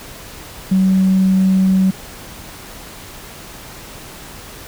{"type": "tone", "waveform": "sine", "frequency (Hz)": 189.3, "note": "F#3", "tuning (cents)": 40, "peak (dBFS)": -9, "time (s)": [0.71, 1.91], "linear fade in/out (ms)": 10, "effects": ["tanh soft clip ceiling -5 dBFS", "pink hiss -35 dBFS RMS until 4.67 s"]}